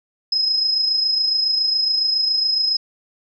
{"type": "tone with amplitude modulation", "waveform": "sine", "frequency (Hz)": 5110, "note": "D#8", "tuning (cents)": 45, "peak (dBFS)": -14, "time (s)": [0.32, 2.77], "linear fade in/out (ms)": 5, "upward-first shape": "sine", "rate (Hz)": 27.2, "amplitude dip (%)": 45, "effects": []}